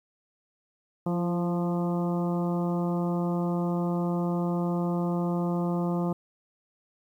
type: harmonic tone with a mistuned harmonic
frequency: 174.61 Hz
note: F3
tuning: in tune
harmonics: 1 / 2 / 3 / 4 / 5 / 6 / 7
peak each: -26 / -32 / -36 / -38 / -40 / -42 / -43 dBFS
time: 1.06-6.13 s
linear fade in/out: 5 ms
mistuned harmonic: 2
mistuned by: -28 cents
effects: 10-bit